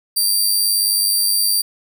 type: tone with amplitude modulation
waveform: 15% pulse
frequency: 4699 Hz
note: D8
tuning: in tune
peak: -6 dBFS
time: 0.16-1.62 s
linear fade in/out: 10 ms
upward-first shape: sine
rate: 99 Hz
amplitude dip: 45%
effects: none